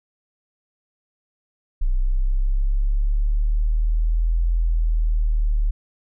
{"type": "exponential two-way sweep", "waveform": "sine", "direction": "up then down", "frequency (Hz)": [31.06, 42.17, 36.75], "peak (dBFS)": -16, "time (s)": [1.81, 5.71], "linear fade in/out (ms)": 10, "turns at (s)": 4.48, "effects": []}